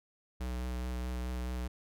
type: tone with vibrato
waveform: square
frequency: 62 Hz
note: B1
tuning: 7 cents sharp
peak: -35 dBFS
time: 0.4-1.68 s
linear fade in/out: 10 ms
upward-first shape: sine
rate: 4.7 Hz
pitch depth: 19 cents each way
effects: none